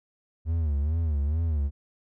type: tone with vibrato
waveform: triangle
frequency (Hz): 76.7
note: D#2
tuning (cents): -24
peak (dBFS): -21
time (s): 0.45-1.71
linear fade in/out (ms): 50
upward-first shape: sine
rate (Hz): 2.3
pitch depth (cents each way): 150
effects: none